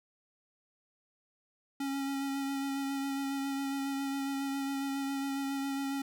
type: tone with vibrato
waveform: square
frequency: 274.9 Hz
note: C#4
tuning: 14 cents flat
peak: -33 dBFS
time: 1.8-6.02 s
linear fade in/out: 5 ms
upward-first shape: sine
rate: 7.3 Hz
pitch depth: 16 cents each way
effects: none